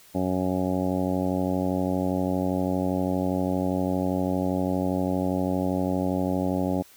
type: harmonic tone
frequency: 92.5 Hz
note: F#2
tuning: in tune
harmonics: 1 / 2 / 3 / 4 / 5 / 6 / 7 / 8 / 9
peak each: -33 / -28 / -27 / -34 / -37 / -32 / -35 / -38 / -37 dBFS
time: 0.14-6.83 s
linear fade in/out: 20 ms
effects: white hiss -53 dBFS RMS until 6.96 s